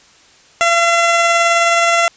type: tone with tremolo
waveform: 15% pulse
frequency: 680 Hz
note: F5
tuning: 46 cents flat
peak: -3 dBFS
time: 0.61-2.08 s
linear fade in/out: 0 ms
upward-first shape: triangle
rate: 19 Hz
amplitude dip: 25%
effects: white hiss -47 dBFS RMS until 2.16 s + resampled to 16000 Hz